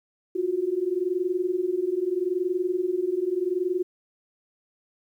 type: tone pair together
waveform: sine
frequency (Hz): 349.2 / 370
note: F4 / F#4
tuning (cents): 0 / 0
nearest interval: minor second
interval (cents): 100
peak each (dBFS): -27 / -25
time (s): 0.35-3.83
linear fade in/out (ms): 10
effects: 10-bit